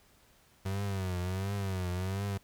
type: tone with vibrato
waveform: 35% pulse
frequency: 94.7 Hz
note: F#2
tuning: 41 cents sharp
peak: -30 dBFS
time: 0.65-2.38 s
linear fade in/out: 10 ms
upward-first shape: triangle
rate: 1.4 Hz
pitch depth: 120 cents each way
effects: pink hiss -64 dBFS RMS until 2.43 s